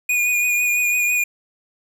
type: tone with vibrato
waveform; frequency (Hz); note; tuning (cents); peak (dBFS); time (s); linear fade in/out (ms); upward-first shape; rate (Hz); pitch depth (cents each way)
square; 2452; D#7; -26; -17; 0.09-1.24; 5; triangle; 6; 27
effects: none